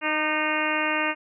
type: harmonic tone with a mistuned harmonic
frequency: 308 Hz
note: D#4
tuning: 17 cents flat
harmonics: 1 / 2 / 3 / 4 / 5 / 6 / 7 / 8 / 9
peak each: -31 / -31 / -31 / -31 / -31 / -31 / -31 / -31 / -31 dBFS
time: 0.01-1.15 s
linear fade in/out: 50 ms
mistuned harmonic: 4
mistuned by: -24 cents
effects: none